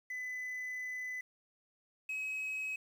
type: tone pair in turn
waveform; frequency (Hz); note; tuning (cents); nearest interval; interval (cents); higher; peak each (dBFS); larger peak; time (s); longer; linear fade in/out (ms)
sine; 2006 / 2552; B6 / D#7; +26 / +43; major third; 417; second; -36 / -33; second; 0.1-1.21 / 2.09-2.76; first; 5
effects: tanh soft clip ceiling -35 dBFS + 10-bit